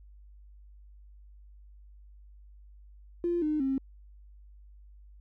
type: tone with pitch steps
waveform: triangle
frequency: 346 / 304.7 / 268.3 Hz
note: F4 / D#4 / C4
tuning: -16 / -36 / +44 cents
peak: -22 dBFS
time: 3.24-3.78 s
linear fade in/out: 2 ms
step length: 180 ms
effects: tanh soft clip ceiling -24 dBFS + added 50 Hz sine -50 dBFS peak until 5.2 s